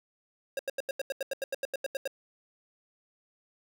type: tone bursts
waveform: square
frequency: 542 Hz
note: C#5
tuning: 39 cents flat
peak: -30 dBFS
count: 15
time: 0.57-2.076 s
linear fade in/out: 2 ms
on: 22 ms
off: 84 ms
effects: none